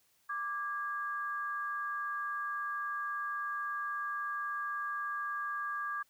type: tone pair together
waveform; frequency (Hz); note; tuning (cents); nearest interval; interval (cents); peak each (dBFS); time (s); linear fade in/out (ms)
sine; 1174.7 / 1638.4; D6 / G#6; 0 / -24; tritone; 576; -36 / -38; 0.29-6.03; 10
effects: white hiss -71 dBFS RMS until 6.09 s